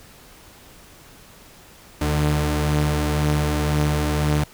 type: tone pair together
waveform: sawtooth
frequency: 74.03 / 150 Hz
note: D2 / D3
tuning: +14 / +37 cents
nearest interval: octave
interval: 1223 cents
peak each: -18 / -17 dBFS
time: 2.01-4.44 s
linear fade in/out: 5 ms
effects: pink hiss -47 dBFS RMS until 4.53 s